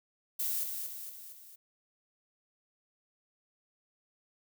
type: noise with echo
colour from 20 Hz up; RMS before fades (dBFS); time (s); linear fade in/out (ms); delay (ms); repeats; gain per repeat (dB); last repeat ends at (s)
violet; -33; 0.39-0.64; 10; 230; 4; -5; 1.56
effects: none